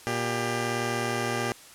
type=tone pair together; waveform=10% pulse; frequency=118.8 / 397.8 Hz; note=A#2 / G4; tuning=+33 / +25 cents; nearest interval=octave + major sixth; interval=2092 cents; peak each=-21 dBFS; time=0.07-1.52 s; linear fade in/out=0 ms; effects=white hiss -49 dBFS RMS until 1.74 s + low-pass 11000 Hz 12 dB/octave